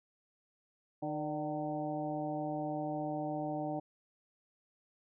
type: harmonic tone with a mistuned harmonic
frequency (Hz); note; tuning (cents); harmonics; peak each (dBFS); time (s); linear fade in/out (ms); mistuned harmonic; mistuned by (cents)
152.4; D#3; -36; 1 / 2 / 3 / 4 / 5 / 6; -43 / -38 / -50 / -40 / -40 / -50; 1.02-3.8; 10; 4; -48
effects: none

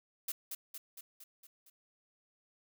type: noise with echo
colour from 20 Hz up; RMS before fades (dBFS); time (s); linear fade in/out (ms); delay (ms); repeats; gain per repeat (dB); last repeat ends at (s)
blue; -37; 0.28-0.32; 5; 230; 6; -4; 1.7
effects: none

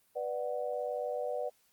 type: chord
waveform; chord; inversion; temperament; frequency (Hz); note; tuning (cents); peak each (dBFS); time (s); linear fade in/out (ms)
sine; B minor; none; just; 493.9 / 592.7 / 740.8; B4 / D5 / F#5; 0 / +16 / +2; -36 / -36 / -40; 0.15-1.5; 20
effects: white hiss -70 dBFS RMS until 1.72 s + Opus 32 kbps

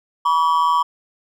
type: ring-modulated tone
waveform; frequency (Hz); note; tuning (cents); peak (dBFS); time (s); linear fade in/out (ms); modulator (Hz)
triangle; 1055; C6; +14; -9; 0.25-0.83; 10; 81.5
effects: none

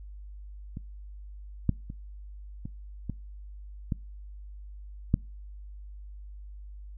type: clicks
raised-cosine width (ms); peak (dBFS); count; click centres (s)
5; -24 / -10 / -26 / -23 / -19 / -16 / -9; 7; 0.771 / 1.693 / 1.901 / 2.655 / 3.097 / 3.922 / 5.141
effects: noise-tail reverb RT60 0.3 s tail -25 dB re dry + added 50 Hz sine -41 dBFS peak until 6.97 s

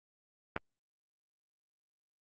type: clicks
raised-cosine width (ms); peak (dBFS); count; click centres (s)
0.5; -17 / -30; 2; 0.564 / 0.576
effects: Opus 24 kbps

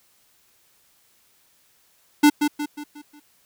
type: tone with echo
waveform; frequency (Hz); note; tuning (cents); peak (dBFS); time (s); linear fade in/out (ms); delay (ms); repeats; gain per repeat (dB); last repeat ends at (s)
square; 295.2; D4; +9; -11; 2.23-2.3; 10; 180; 5; -7; 3.2
effects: white hiss -61 dBFS RMS until 3.45 s

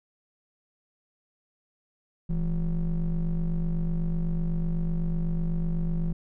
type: ring-modulated tone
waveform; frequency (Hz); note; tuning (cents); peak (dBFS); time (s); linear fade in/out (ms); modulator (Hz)
triangle; 95.3; G2; -48; -19; 2.29-6.13; 10; 71.3
effects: none

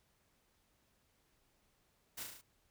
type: noise with echo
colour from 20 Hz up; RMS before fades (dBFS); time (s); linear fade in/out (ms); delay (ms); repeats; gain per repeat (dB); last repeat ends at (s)
white; -45; 2.17-2.24; 10; 35; 5; -3; 2.415
effects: pink hiss -75 dBFS RMS until 2.7 s

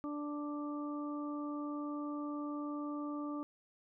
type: harmonic tone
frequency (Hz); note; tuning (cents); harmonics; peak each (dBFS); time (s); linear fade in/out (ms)
293.7; D4; 0; 1 / 2 / 3 / 4; -38 / -48 / -53 / -46; 0.04-3.43; 0
effects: none

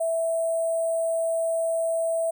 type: tone with sample-and-hold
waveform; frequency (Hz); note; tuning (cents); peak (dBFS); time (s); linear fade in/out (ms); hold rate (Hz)
sine; 659.3; E5; 0; -22; 0-2.31; 10; 8820
effects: none

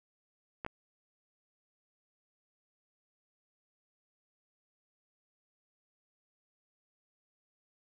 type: clicks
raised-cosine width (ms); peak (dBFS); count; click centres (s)
0.5; -23; 2; 0.648 / 0.664
effects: none

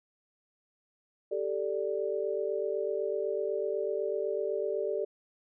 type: chord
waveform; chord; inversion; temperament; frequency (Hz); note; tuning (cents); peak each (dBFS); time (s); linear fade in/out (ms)
sine; G suspended second; none; equal; 392 / 440 / 587.3; G4 / A4 / D5; 0 / 0 / 0; -33 / -33 / -34; 1.31-5.05; 10
effects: none

